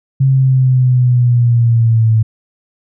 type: linear sweep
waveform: sine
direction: down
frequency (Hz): 135.1 to 110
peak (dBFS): -7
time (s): 0.2-2.23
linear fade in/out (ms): 10
effects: none